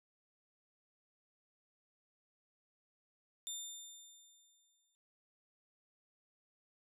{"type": "tone with exponential decay", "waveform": "20% pulse", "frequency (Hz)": 3600, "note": "A7", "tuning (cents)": 39, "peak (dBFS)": -34, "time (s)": [3.47, 4.95], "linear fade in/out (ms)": 0, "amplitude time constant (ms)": 320, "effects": ["noise-tail reverb RT60 0.6 s tail -24 dB re dry"]}